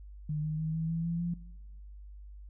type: tone with pitch steps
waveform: sine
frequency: 151.5 / 154.77 / 158.12 / 161.53 / 165.02 / 168.59 / 172.23 Hz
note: D#3 / D#3 / D#3 / E3 / E3 / E3 / F3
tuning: -46 / -9 / +28 / -35 / +2 / +39 / -24 cents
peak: -30 dBFS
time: 0.29-1.34 s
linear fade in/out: 5 ms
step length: 150 ms
effects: noise-tail reverb RT60 1.0 s tail -20 dB re dry + added 50 Hz sine -45 dBFS peak until 2.49 s